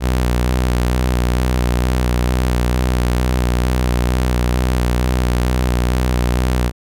sawtooth tone with vibrato, 61.74 Hz, B1, in tune, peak -10 dBFS, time 0-6.72 s, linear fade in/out 50 ms, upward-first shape square, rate 2.2 Hz, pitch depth 27 cents each way, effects none

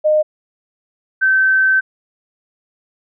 sine tone pair in turn, 613 / 1542.9 Hz, D#5 / G6, -26 / -28 cents, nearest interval octave + major third, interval 1598 cents, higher second, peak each -10 / -10 dBFS, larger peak neither, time 0.04-0.23 / 1.21-1.81 s, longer second, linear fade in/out 20 ms, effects none

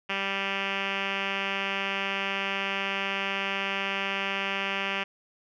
5% pulse tone with low-pass filter, 196 Hz, G3, in tune, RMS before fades -30 dBFS, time 0.09-5.04 s, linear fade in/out 10 ms, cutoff 2900 Hz, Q 4.2, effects none

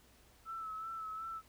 sine tone with vibrato, 1312 Hz, E6, 9 cents flat, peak -40 dBFS, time 0.45-1.42 s, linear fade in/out 50 ms, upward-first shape sine, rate 2.7 Hz, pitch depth 34 cents each way, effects added 60 Hz sine -70 dBFS peak until 1.48 s + pink hiss -65 dBFS RMS until 1.48 s

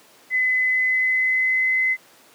sine tone with pitch glide, 2021 to 2043 Hz, B6 to C7, +39 to -42 cents, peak -17 dBFS, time 0.3-1.97 s, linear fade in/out 50 ms, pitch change +19 cents, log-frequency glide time 0.63-1.83 s, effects pink hiss -51 dBFS RMS until 2.34 s + high-pass 300 Hz 12 dB/octave

